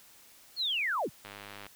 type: linear sweep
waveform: sine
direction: down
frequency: 4435 to 61 Hz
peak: -28 dBFS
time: 0.56-1.1 s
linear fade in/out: 50 ms
type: click train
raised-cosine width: 0.3 ms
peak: -28 dBFS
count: 43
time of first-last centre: 1.25-1.666 s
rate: 101 Hz
effects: white hiss -57 dBFS RMS until 1.75 s